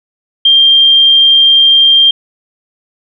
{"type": "tone", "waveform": "sine", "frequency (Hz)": 3186, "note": "G7", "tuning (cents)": 27, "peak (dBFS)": -3, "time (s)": [0.45, 2.11], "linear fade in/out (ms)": 5, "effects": []}